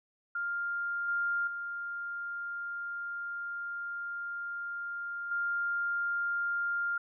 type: tone with level steps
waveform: sine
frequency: 1400 Hz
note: F6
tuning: 4 cents sharp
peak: -31 / -28 / -35 / -29 dBFS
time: 0.35-6.98 s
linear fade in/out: 5 ms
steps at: 1.08 / 1.47 / 5.31 s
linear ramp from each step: 5 ms
effects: none